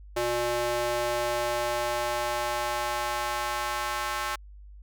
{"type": "tone with high-pass filter sweep", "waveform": "square", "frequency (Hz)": 120, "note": "B2", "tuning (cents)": -49, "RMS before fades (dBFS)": -29, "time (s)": [0.16, 4.36], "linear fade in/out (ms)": 10, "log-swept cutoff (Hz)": [460, 1100], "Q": 1.8, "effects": ["added 50 Hz sine -44 dBFS peak until 4.82 s"]}